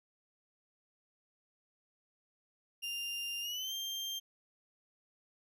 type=tone with pitch glide; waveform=35% pulse; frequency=2796 to 3175 Hz; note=F7 to G7; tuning=+1 to +21 cents; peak=-35 dBFS; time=2.82-4.2 s; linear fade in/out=20 ms; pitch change=+220 cents; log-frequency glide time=3.41-3.73 s; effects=none